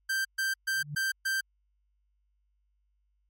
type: tone bursts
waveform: 45% pulse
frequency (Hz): 1568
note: G6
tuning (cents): 0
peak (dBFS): -27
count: 5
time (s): 0.09-1.41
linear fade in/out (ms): 10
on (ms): 160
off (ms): 130
type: tone with exponential growth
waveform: sine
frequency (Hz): 146.83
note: D3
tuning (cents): 0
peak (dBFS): -31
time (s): 0.7-0.95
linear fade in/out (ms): 5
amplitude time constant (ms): 53
effects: added 50 Hz sine -70 dBFS peak until 3.29 s + MP3 64 kbps